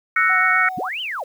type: chord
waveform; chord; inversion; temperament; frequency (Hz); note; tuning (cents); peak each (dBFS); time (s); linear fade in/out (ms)
sine; F# dominant seventh; third; equal; 1318.5 / 1480 / 1864.7 / 2217; E6 / F#6 / A#6 / C#7; 0 / 0 / 0 / 0; -20 / -20 / -20 / -19; 0.16-0.69; 5
type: tone with vibrato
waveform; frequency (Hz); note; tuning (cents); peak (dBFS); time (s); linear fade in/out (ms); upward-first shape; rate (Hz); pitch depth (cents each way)
sine; 740; F#5; 0; -26; 0.29-0.89; 10; triangle; 7.7; 27
type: linear two-way sweep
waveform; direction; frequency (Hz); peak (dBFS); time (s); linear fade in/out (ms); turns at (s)
sine; up then down; 65.41 to 3150 to 444.3; -24; 0.77-1.24; 10; 1.01
effects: 8-bit